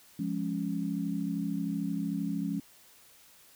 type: chord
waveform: sine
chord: Db major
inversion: first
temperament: equal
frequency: 174.61 / 207.7 / 277.2 Hz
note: F3 / Ab3 / Db4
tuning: 0 / 0 / 0 cents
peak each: -34 dBFS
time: 0.19-2.6 s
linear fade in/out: 5 ms
effects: white hiss -58 dBFS RMS until 3.55 s